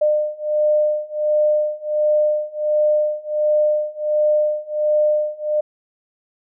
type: beating tone pair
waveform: sine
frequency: 603 / 604.4 Hz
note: D5 / D5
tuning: +46 / +50 cents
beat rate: 1.4 Hz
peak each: -19 / -18 dBFS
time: 0.01-5.61 s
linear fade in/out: 10 ms
effects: none